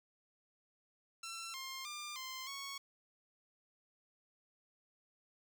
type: tone with pitch steps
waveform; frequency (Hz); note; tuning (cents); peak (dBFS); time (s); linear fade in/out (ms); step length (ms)
10% pulse; 1347 / 1061 / 1196 / 1044 / 1107; E6 / C6 / D6 / C6 / C#6; +37 / +24 / +31 / -4 / -3; -35; 1.23-2.78; 5; 310
effects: none